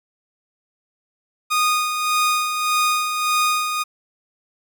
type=tone with tremolo; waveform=sawtooth; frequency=1234 Hz; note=D#6; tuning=15 cents flat; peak=-12 dBFS; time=1.5-3.84 s; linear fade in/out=20 ms; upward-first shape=sine; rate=1.7 Hz; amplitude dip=50%; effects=none